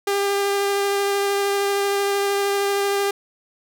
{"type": "tone with vibrato", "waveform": "sawtooth", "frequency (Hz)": 400, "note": "G4", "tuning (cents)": 35, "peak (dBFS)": -15, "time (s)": [0.07, 3.11], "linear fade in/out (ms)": 5, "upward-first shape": "triangle", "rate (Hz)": 13, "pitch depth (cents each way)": 12, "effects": []}